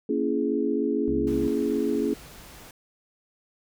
sine chord, A# half-diminished seventh, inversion none, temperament just, 233.1 / 279.7 / 335.6 / 419.5 Hz, A#3 / C#4 / E4 / G#4, 0 / +16 / +31 / +17 cents, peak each -29 / -27 / -29 / -27 dBFS, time 0.09-2.14 s, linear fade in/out 5 ms
harmonic tone, 67.2 Hz, C2, 47 cents sharp, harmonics 1 / 2 / 3 / 4 / 5, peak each -34 / -37 / -39 / -40 / -41 dBFS, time 1.08-1.48 s, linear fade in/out 0 ms
pink noise, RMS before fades -46 dBFS, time 1.27-2.71 s, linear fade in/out 2 ms
effects none

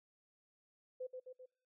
sine tone with echo, 509 Hz, C5, 48 cents flat, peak -40 dBFS, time 1-1.07 s, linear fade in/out 10 ms, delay 130 ms, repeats 3, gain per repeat -4 dB, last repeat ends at 1.46 s, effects noise-tail reverb RT60 0.5 s tail -25 dB re dry

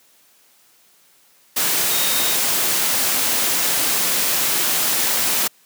sine tone in noise, 3724 Hz, A#7, 2 cents flat, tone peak -26 dBFS, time 1.9-2.36 s, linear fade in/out 10 ms, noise white, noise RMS -19 dBFS, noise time 1.56-5.48 s, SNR -10 dB, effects white hiss -55 dBFS RMS until 5.65 s + high-pass 150 Hz 12 dB/octave

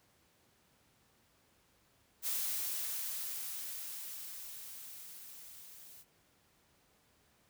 blue noise with level ramp, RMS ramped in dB -35 to -55 dBFS, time 2.22-6.05 s, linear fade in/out 50 ms, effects pink hiss -70 dBFS RMS until 7.49 s + high-pass 60 Hz 12 dB/octave

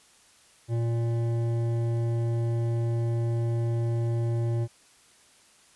sine tone with hard clipping, 116.54 Hz, A#2, in tune, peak -26 dBFS, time 0.68-4.68 s, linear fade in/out 50 ms, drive 11 dB, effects white hiss -58 dBFS RMS until 5.75 s + resampled to 24000 Hz

